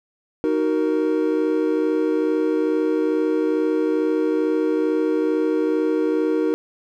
triangle chord, D# minor, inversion none, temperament just, 311.1 / 373.4 / 466.7 Hz, D#4 / F#4 / A#4, 0 / +16 / +2 cents, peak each -19 / -22 / -20 dBFS, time 0.44-6.54 s, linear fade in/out 0 ms, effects none

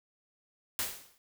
white noise with exponential decay, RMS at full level -30 dBFS, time 0.79-1.18 s, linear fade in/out 0 ms, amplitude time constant 84 ms, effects none

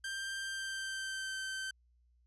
sawtooth tone with pitch glide, 1579 to 1548.3 Hz, G6 to G6, +12 to -22 cents, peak -34 dBFS, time 0.04-1.71 s, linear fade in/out 5 ms, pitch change -34 cents, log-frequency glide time 0.41-1.38 s, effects added 60 Hz sine -66 dBFS peak until 2.26 s + resampled to 24000 Hz

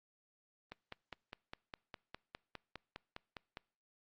click train, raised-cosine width 0.3 ms, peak -29 dBFS, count 15, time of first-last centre 0.72-3.571 s, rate 4.91 Hz, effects noise-tail reverb RT60 0.5 s tail -25 dB re dry + Opus 32 kbps

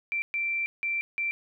sine tone bursts at uneven times, 2349 Hz, D7, in tune, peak -26 dBFS, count 4, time 0.12-0.22 / 0.34-0.66 / 0.83-1.01 / 1.18-1.31 s, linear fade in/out 0 ms, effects none

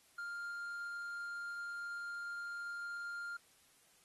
triangle tone, 1400 Hz, F6, 4 cents sharp, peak -39 dBFS, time 0.18-3.37 s, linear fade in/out 5 ms, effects white hiss -68 dBFS RMS until 4.04 s + AAC 32 kbps

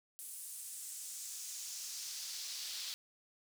brown noise with high-pass filter sweep, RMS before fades -45 dBFS, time 0.19-2.94 s, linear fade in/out 0 ms, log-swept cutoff 10000 to 4200 Hz, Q 1.9, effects none

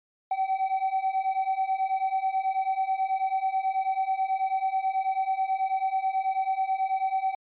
triangle beating tone pair, 760 / 769.2 Hz, F#5 / G5, +46 / -33 cents, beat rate 9.2 Hz, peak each -26 / -24 dBFS, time 0.31-7.35 s, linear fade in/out 5 ms, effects tanh soft clip ceiling -16 dBFS + resampled to 8000 Hz

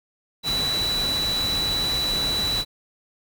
sine tone in noise, 3951 Hz, B7, in tune, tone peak -22 dBFS, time 0.43-2.65 s, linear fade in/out 50 ms, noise pink, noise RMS -30 dBFS, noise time 0.43-2.65 s, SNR +5 dB, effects none

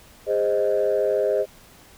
sine chord, Ab major, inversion none, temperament equal with one note detuned, 409.1 / 523.3 / 622.3 Hz, Ab4 / C5 / Eb5, -26 / 0 / 0 cents, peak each -22 dBFS, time 0.26-1.46 s, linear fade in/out 50 ms, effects tanh soft clip ceiling -12 dBFS + pink hiss -50 dBFS RMS until 1.97 s

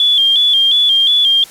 sine tone with vibrato, 3315 Hz, G#7, 4 cents flat, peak -8 dBFS, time 0-1.44 s, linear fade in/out 2 ms, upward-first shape square, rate 2.8 Hz, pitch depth 61 cents each way, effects white hiss -37 dBFS RMS until 1.5 s + low-pass 12000 Hz 12 dB/octave

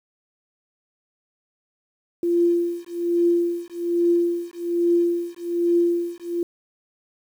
sine tone with tremolo, 344.6 Hz, F4, 23 cents flat, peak -14 dBFS, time 2.23-6.43 s, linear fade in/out 2 ms, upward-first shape triangle, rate 1.2 Hz, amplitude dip 100%, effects 8-bit

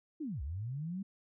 sine linear two-way sweep, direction down then up, 332.4 to 61.5 to 200.7 Hz, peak -36 dBFS, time 0.2-1.03 s, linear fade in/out 10 ms, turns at 0.42 s, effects none

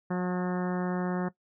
harmonic tone with a mistuned harmonic, 180.8 Hz, F#3, 40 cents flat, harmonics 1 / 2 / 3 / 4 / 5 / 6 / 7 / 8 / 9 / 10, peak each -28 / -34 / -38 / -40 / -42 / -44 / -45 / -46 / -47 / -48 dBFS, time 0.1-1.29 s, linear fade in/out 10 ms, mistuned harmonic 5, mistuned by -22 cents, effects noise-tail reverb RT60 0.1 s tail -18 dB re dry

